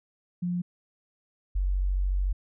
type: tone pair in turn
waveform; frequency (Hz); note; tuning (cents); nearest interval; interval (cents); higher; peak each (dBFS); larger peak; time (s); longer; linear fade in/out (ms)
sine; 176.8 / 46.83; F3 / F#1; +22 / +22; octave + major seventh; 2300; first; -26 / -23; second; 0.42-0.62 / 1.55-2.33; second; 10
effects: none